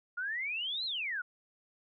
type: exponential two-way sweep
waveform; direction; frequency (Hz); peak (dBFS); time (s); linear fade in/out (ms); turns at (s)
sine; up then down; 1396.9 to 4236 to 1396.9; -33; 0.17-1.22; 10; 0.85
effects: none